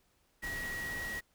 sine tone in noise, 1910 Hz, A#6, 42 cents sharp, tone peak -37 dBFS, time 0.42-1.21 s, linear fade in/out 20 ms, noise pink, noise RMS -44 dBFS, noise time 0.42-1.21 s, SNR +4 dB, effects pink hiss -72 dBFS RMS until 1.34 s

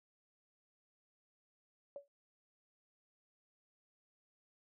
sine tone with exponential decay, 566 Hz, C#5, 36 cents sharp, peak -40 dBFS, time 1.96-2.08 s, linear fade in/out 1 ms, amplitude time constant 24 ms, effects none

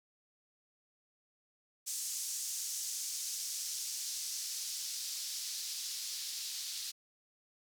blue noise with band-pass filter sweep, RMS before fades -40 dBFS, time 1.86-6.92 s, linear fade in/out 20 ms, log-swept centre 6600 to 4400 Hz, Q 1.8, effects none

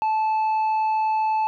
sine tone with tanh clipping, 872 Hz, A5, 16 cents flat, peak -20 dBFS, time 0.02-1.47 s, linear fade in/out 0 ms, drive 4 dB, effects none

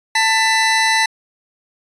25% pulse tone pair together, 887.8 / 1993 Hz, A5 / B6, +15 / +15 cents, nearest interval octave + major second, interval 1400 cents, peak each -12 dBFS, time 0.15-1.06 s, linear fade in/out 5 ms, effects resampled to 22050 Hz

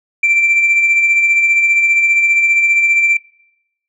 sine tone with tremolo, 2349 Hz, D7, in tune, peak -6 dBFS, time 0.23-3.17 s, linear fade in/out 5 ms, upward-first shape sine, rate 15 Hz, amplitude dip 50%, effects noise-tail reverb RT60 0.8 s tail -22 dB re dry + tanh soft clip ceiling -6 dBFS

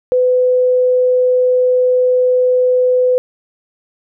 sine tone, 503 Hz, B4, 32 cents sharp, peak -9 dBFS, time 0.12-3.18 s, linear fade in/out 0 ms, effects none

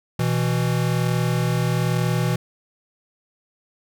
square tone pair together, 122.71 / 163.8 Hz, B2 / E3, -11 / -11 cents, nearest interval perfect fourth, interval 500 cents, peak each -22 / -23 dBFS, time 0.19-2.36 s, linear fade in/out 5 ms, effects none

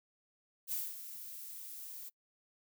violet noise with ADSR envelope, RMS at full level -36 dBFS, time 0.67-2.1 s, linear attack 55 ms, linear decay 210 ms, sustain -11 dB, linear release 19 ms, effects noise-tail reverb RT60 0.1 s tail -24 dB re dry

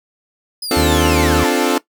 sawtooth linear sweep, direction down, 5070 to 830 Hz, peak -20 dBFS, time 0.62-1.47 s, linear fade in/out 5 ms
sawtooth chord, D minor seventh, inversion third, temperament equal with one note detuned, 261.6 / 293.7 / 349.2 / 437 Hz, C4 / D4 / F4 / A4, 0 / 0 / 0 / -12 cents, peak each -15 dBFS, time 0.71-1.78 s, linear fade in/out 2 ms
harmonic tone, 77.3 Hz, D#2, 11 cents flat, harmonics 1 / 2 / 3 / 4 / 5 / 6 / 7, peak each -18 / -22 / -27 / -29 / -32 / -36 / -36 dBFS, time 0.76-1.44 s, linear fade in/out 10 ms
effects noise-tail reverb RT60 0.1 s tail -18 dB re dry

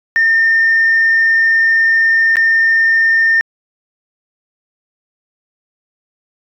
sine tone with dropouts, 1812 Hz, A#6, 50 cents flat, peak -7 dBFS, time 0.16-3.41 s, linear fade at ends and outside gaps 0 ms, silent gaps 2.357-2.369 s, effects tanh soft clip ceiling -5 dBFS

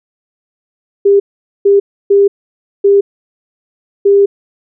sine tone bursts at uneven times, 400 Hz, G4, 35 cents sharp, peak -4 dBFS, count 5, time 1.05-1.2 / 1.65-1.8 / 2.1-2.28 / 2.84-3.01 / 4.05-4.26 s, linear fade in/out 10 ms, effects none

